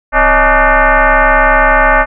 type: tone with frequency modulation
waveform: sine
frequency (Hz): 329.6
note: E4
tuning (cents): 0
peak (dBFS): -5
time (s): 0.12-2.06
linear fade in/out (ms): 50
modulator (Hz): 296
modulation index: 5.5
effects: none